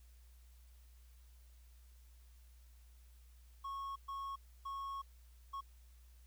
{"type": "tone bursts at uneven times", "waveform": "triangle", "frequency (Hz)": 1098, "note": "C#6", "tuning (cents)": -17, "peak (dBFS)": -39, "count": 4, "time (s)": [[3.64, 3.96], [4.08, 4.36], [4.65, 5.02], [5.53, 5.61]], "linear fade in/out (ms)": 10, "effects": ["added 60 Hz sine -58 dBFS peak until 6.26 s", "white hiss -72 dBFS RMS until 6.26 s"]}